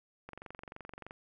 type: click train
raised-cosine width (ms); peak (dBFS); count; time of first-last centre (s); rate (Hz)
0.5; -30; 20; 0.29-1.109; 23.2
effects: none